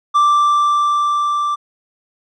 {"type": "tone with level ramp", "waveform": "triangle", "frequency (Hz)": 1174.7, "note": "D6", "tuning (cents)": 0, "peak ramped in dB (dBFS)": [-7, -14], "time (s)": [0.14, 1.56], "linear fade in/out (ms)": 20, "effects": ["resampled to 22050 Hz"]}